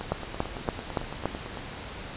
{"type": "two click trains", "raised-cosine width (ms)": 1, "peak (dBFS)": [-21, -11], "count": [15, 5], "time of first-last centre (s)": [[0.01, 1.572], [0.12, 1.256]], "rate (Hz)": [8.96, 3.52], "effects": ["pink hiss -39 dBFS RMS until 2.16 s", "resampled to 8000 Hz"]}